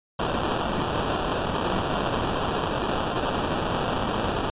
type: noise with sample-and-hold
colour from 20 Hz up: violet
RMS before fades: -26 dBFS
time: 0.19-4.5 s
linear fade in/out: 2 ms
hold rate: 2100 Hz
effects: resampled to 8000 Hz